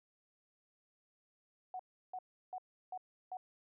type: tone bursts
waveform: sine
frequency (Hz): 740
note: F#5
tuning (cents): 0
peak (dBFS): -40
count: 5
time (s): 1.74-3.37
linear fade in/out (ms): 2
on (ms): 54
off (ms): 340
effects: none